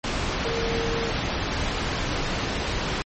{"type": "tone in noise", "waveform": "sine", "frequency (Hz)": 460, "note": "A#4", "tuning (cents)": -23, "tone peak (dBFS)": -27, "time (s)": [0.45, 1.1], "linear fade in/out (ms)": 0, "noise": "pink", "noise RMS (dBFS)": -26, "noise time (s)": [0.04, 3.02], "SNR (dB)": -4, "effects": ["low-pass 5000 Hz 12 dB/octave", "MP3 32 kbps"]}